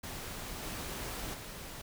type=noise with level steps; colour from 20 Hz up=pink; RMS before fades=-42 / -40 / -45 dBFS; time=0.03-1.82 s; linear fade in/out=10 ms; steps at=0.62 / 1.33 s; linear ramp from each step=20 ms; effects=none